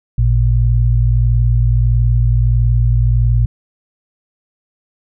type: tone pair together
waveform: sine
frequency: 55 / 116.54 Hz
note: A1 / A#2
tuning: 0 / 0 cents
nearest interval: octave + minor second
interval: 1300 cents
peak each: -12 dBFS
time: 0.18-3.46 s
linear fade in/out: 5 ms
effects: none